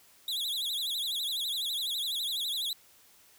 45% pulse tone with vibrato, 3631 Hz, A#7, 46 cents flat, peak -30 dBFS, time 0.28-2.73 s, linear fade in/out 2 ms, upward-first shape sine, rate 12 Hz, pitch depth 180 cents each way, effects white hiss -60 dBFS RMS until 3.38 s

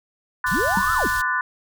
sine chord, D dominant seventh, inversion third, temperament equal with one note detuned, 1020.8 / 1174.7 / 1480 / 1760 Hz, C6 / D6 / F#6 / A6, -43 / 0 / 0 / 0 cents, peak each -25 / -29 / -23 / -26 dBFS, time 0.44-1.41 s, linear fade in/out 2 ms
pink band-stop noise, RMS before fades -32 dBFS, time 0.46-1.22 s, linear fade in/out 10 ms, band 110 to 3300 Hz, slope 24 dB/octave
sine linear two-way sweep, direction up then down, 127.8 to 1384 to 127.8 Hz, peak -22 dBFS, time 0.51-1.08 s, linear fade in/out 10 ms, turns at 0.93 s
sine tone with exponential decay, 192.9 Hz, G3, 28 cents flat, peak -17 dBFS, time 0.77-0.86 s, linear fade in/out 2 ms, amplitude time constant 19 ms
effects none

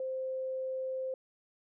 sine tone, 522 Hz, C5, 4 cents flat, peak -33 dBFS, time 0-1.14 s, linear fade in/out 2 ms, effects none

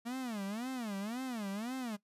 45% pulse tone with vibrato, 226.3 Hz, A3, 49 cents sharp, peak -37 dBFS, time 0.05-1.97 s, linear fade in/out 20 ms, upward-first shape sine, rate 1.9 Hz, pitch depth 260 cents each way, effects noise-tail reverb RT60 0.1 s tail -19 dB re dry + resampled to 32000 Hz

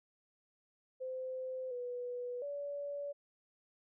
sine tone with pitch steps, 516 / 490.8 / 572 Hz, C5 / B4 / D5, -24 / -11 / -46 cents, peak -38 dBFS, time 1-3.13 s, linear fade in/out 20 ms, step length 710 ms, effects none

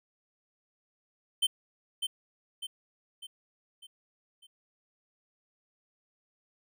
square tone with echo, 3100 Hz, G7, 20 cents flat, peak -24 dBFS, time 1.42-1.47 s, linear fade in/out 10 ms, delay 600 ms, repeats 5, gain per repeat -6 dB, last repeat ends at 4.47 s, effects none

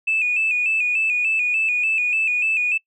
sine tone with vibrato, 2543 Hz, D#7, 37 cents sharp, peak -16 dBFS, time 0.07-2.78 s, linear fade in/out 10 ms, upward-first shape square, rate 3.4 Hz, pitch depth 58 cents each way, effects noise-tail reverb RT60 0.1 s tail -23 dB re dry + tanh soft clip ceiling -12 dBFS

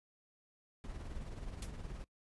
brown noise with tremolo, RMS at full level -42 dBFS, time 0.84-2.04 s, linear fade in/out 0 ms, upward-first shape triangle, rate 19 Hz, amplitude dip 55%
white noise with exponential decay, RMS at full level -41 dBFS, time 1.62-1.72 s, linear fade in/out 5 ms, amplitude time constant 21 ms
effects noise-tail reverb RT60 0.1 s tail -23 dB re dry + resampled to 24000 Hz

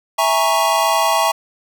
square chord, A# half-diminished seventh, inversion second, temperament equal, 659.3 / 830.6 / 932.3 / 1108.7 Hz, E5 / G#5 / A#5 / C#6, 0 / 0 / 0 / 0 cents, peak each -20 dBFS, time 0.18-1.32 s, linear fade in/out 10 ms, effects none

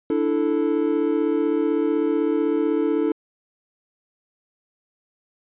triangle chord, D suspended second, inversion none, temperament equal, 293.7 / 329.6 / 440 Hz, D4 / E4 / A4, 0 / 0 / 0 cents, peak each -21 dBFS, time 0.1-3.12 s, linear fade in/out 2 ms, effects resampled to 8000 Hz

